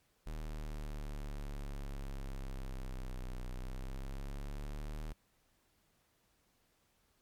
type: exponential two-way sweep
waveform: square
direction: down then up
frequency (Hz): 38.89 to 31.05 to 38.7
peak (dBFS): -40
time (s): 0.26-5.13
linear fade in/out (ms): 10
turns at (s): 3.46
effects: pink hiss -74 dBFS RMS until 7.21 s + MP3 96 kbps